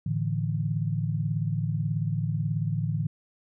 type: chord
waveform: sine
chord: A suspended fourth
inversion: none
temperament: just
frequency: 110 / 146.67 / 165 Hz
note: A2 / D3 / E3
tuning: 0 / -2 / +2 cents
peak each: -29 / -29 / -30 dBFS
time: 0.06-3.07 s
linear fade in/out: 5 ms
effects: none